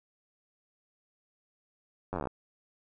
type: slowing click train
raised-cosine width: 1 ms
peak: -20 dBFS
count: 12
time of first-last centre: 2.13-2.272 s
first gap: 10 ms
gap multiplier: 1.05
effects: none